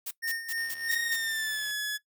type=noise bursts; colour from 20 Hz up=blue; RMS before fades=-35 dBFS; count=6; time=0.06-1.166 s; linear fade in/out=10 ms; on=51 ms; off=160 ms
type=tone with tremolo; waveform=square; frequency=1833 Hz; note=A#6; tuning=30 cents flat; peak=-30 dBFS; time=0.22-1.15 s; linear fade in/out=20 ms; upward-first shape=sine; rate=3.3 Hz; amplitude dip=70%
type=click train; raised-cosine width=0.2 ms; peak=-33 dBFS; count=85; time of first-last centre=0.58-1.709 s; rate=74.4 Hz
type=tone with pitch glide; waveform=sawtooth; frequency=1864.7 to 1700.1 Hz; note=A#6 to G#6; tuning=0 to +40 cents; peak=-26 dBFS; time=0.88-1.98 s; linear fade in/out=20 ms; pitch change=-160 cents; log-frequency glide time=1.04-1.68 s
effects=noise-tail reverb RT60 0.1 s tail -18 dB re dry